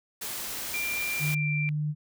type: noise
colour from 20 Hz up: white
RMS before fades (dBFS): -35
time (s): 0.21-1.35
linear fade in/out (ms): 10
type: tone with pitch glide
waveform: sine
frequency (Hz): 2376 to 2358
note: D7 to D7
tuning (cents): +20 to +6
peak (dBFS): -29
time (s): 0.74-1.69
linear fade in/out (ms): 0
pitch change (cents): -14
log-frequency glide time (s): 1.23-1.46
type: tone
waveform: sine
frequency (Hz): 150.3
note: D3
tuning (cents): +40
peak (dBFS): -26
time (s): 1.19-1.95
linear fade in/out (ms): 50
effects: none